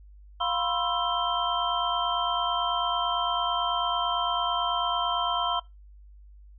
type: tone cluster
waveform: sine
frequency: 701 / 987 / 1056 / 1328 / 3140 Hz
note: F5 / B5 / C6 / E6 / G7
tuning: +6 / -1 / +16 / +12 / +2 cents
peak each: -31 dBFS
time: 0.4-5.6 s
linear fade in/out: 10 ms
effects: noise-tail reverb RT60 0.2 s tail -21 dB re dry + added 50 Hz sine -47 dBFS peak until 6.58 s